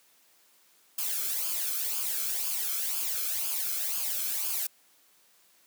blue noise with flanger, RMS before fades -31 dBFS, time 0.98-4.67 s, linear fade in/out 5 ms, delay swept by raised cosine 0.51 to 1.09 ms, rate 2 Hz, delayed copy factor -0.65, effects white hiss -63 dBFS RMS until 5.66 s + high-pass 200 Hz 12 dB/octave

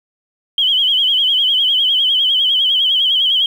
sine tone with vibrato, 3136 Hz, G7, in tune, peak -11 dBFS, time 0.58-3.46 s, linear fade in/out 2 ms, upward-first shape sine, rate 9.9 Hz, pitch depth 92 cents each way, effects 7-bit

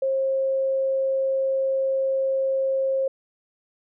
sine tone, 535 Hz, C5, 38 cents sharp, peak -20 dBFS, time 0.02-3.08 s, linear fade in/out 5 ms, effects none

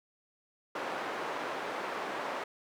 white band-pass noise, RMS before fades -37 dBFS, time 0.75-2.44 s, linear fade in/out 5 ms, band 340 to 1200 Hz, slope 12 dB/octave, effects none

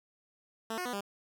10% pulse tone with pitch steps, 223.9 / 361.9 / 246.3 / 200.5 Hz, A3 / F#4 / B3 / G3, +30 / -38 / -5 / +39 cents, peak -26 dBFS, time 0.7-1.008 s, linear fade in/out 5 ms, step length 77 ms, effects none

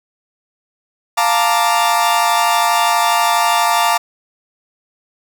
40% pulse chord, Bb major seventh, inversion second, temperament equal, 698.5 / 880 / 932.3 / 1174.7 Hz, F5 / A5 / Bb5 / D6, 0 / 0 / 0 / 0 cents, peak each -17 dBFS, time 1.17-3.98 s, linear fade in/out 10 ms, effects none

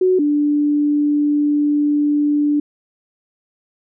sine tone pair in turn, 370 / 293.7 Hz, F#4 / D4, 0 / 0 cents, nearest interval major third, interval 400 cents, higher first, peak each -11 / -13 dBFS, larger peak first, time 0.01-0.19 / 0.19-2.6 s, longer second, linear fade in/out 5 ms, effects none

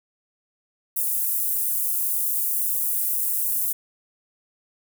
pink high-pass noise, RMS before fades -24 dBFS, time 0.96-3.73 s, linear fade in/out 10 ms, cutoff 11000 Hz, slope 24 dB/octave, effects none

